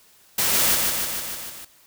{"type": "noise with echo", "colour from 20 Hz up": "white", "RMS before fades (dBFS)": -21, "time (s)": [0.38, 0.75], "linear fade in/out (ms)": 5, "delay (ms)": 150, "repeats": 6, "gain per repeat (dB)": -3, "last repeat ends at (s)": 1.65, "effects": ["white hiss -55 dBFS RMS until 1.86 s"]}